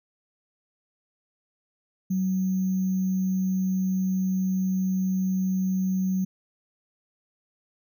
sine tone with sample-and-hold, 187.7 Hz, F#3, 25 cents sharp, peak -22 dBFS, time 2.1-6.25 s, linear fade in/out 10 ms, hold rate 6300 Hz, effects none

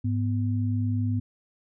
sine tone pair together, 103.83 / 247.8 Hz, G#2 / B3, 0 / +6 cents, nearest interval octave + minor third, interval 1506 cents, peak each -24 / -29 dBFS, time 0.04-1.2 s, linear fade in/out 10 ms, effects none

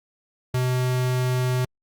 square tone, 126.7 Hz, B2, 45 cents sharp, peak -21 dBFS, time 0.54-1.65 s, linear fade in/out 5 ms, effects Opus 48 kbps

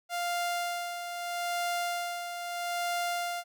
sawtooth tone with tremolo, 698.5 Hz, F5, in tune, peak -25 dBFS, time 0.09-3.44 s, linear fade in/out 50 ms, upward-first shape sine, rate 0.78 Hz, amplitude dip 55%, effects none

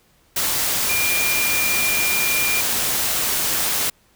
sine tone in noise, 2400 Hz, D7, 37 cents sharp, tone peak -21 dBFS, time 0.89-2.61 s, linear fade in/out 5 ms, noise white, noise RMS -21 dBFS, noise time 0.36-3.9 s, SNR -3 dB, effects pink hiss -58 dBFS RMS until 4.15 s

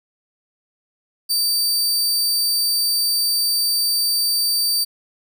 sawtooth tone, 4635 Hz, D8, 24 cents flat, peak -14 dBFS, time 1.29-4.85 s, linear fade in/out 20 ms, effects none

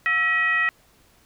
sine tone with frequency modulation, 1916 Hz, A#6, 47 cents sharp, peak -18 dBFS, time 0.06-0.69 s, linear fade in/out 0 ms, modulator 598 Hz, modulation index 0.79, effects pink hiss -58 dBFS RMS until 1.25 s

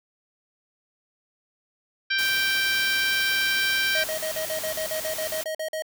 harmonic tone, 784 Hz, G5, in tune, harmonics 2 / 3 / 4 / 5 / 6 / 7, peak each -24 / -28 / -30 / -32 / -34 / -35 dBFS, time 2.1-4.04 s, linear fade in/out 10 ms
white noise, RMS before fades -33 dBFS, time 2.18-5.44 s, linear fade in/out 10 ms
square tone bursts, 630 Hz, D#5, 21 cents sharp, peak -28 dBFS, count 14, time 3.95-5.822 s, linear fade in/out 2 ms, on 91 ms, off 46 ms
effects none

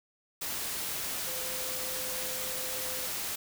sine tone in noise, 514 Hz, C5, 31 cents flat, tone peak -43 dBFS, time 1.27-3.07 s, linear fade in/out 10 ms, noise white, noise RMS -35 dBFS, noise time 0.41-3.36 s, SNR -11 dB, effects none

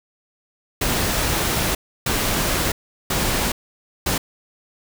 pink noise bursts at uneven times, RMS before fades -21 dBFS, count 4, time 0.81-1.75 / 2.06-2.72 / 3.1-3.52 / 4.06-4.18 s, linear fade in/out 5 ms, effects none

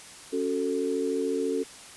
sine chord, F# minor, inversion second, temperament just, 277.5 / 370 / 444 Hz, C#4 / F#4 / A4, +2 / 0 / +16 cents, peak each -30 / -31 / -28 dBFS, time 0.32-1.64 s, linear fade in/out 20 ms, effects white hiss -46 dBFS RMS until 1.96 s + resampled to 24000 Hz

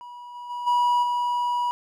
triangle tone with level steps, 971 Hz, B5, 30 cents flat, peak -36 / -33 / -27 / -16 / -20 dBFS, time 0.01-1.71 s, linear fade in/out 0 ms, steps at 0.34 / 0.49 / 0.66 / 1.02 s, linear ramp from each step 20 ms, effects none

